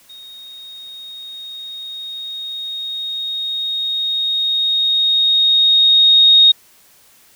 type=tone with level ramp; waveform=sine; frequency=3729 Hz; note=A#7; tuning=in tune; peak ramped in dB=-35 to -5 dBFS; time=0.09-6.52 s; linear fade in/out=10 ms; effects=white hiss -50 dBFS RMS until 7.35 s